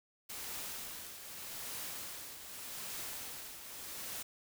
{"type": "noise with tremolo", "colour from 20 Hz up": "white", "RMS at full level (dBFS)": -42, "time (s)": [0.29, 4.23], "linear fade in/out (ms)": 10, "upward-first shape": "triangle", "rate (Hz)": 0.83, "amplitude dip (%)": 60, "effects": []}